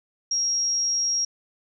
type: tone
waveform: sine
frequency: 5610 Hz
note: F8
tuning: 7 cents sharp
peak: -21 dBFS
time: 0.31-1.25 s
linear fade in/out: 5 ms
effects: none